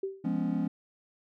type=tone with exponential decay; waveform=sine; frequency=387.4 Hz; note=G4; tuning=20 cents flat; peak=-27 dBFS; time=0.03-0.31 s; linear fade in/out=5 ms; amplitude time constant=59 ms
type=chord; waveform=triangle; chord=C# dominant seventh; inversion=first; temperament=just; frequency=173.24 / 207.9 / 249.5 / 277.2 Hz; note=E#3 / G#3 / B3 / C#4; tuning=-14 / +2 / +18 / 0 cents; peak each=-31 dBFS; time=0.24-0.68 s; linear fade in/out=10 ms
effects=none